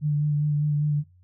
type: tone with vibrato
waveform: sine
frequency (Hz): 148.3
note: D3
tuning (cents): +17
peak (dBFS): -20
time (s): 0.01-1.04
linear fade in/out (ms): 50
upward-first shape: sine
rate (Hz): 5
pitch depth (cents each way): 21
effects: noise-tail reverb RT60 0.2 s tail -23 dB re dry + added 90 Hz sine -53 dBFS peak until 1.23 s